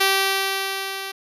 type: tone with level ramp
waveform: 5% pulse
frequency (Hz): 388.2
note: G4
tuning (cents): -17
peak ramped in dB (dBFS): -4 to -18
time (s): 0-1.12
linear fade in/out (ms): 10
effects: resampled to 32000 Hz